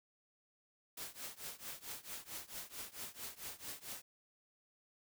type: noise with tremolo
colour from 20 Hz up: white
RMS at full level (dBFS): -44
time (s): 0.97-4.02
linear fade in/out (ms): 5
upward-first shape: triangle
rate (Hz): 4.5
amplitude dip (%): 95
effects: none